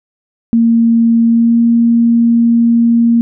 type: tone with pitch glide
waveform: sine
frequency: 230.5 to 233.2 Hz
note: A#3 to A#3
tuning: -19 to +1 cents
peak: -6 dBFS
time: 0.53-3.21 s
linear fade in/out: 0 ms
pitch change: +20 cents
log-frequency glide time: 1.26-1.59 s
effects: none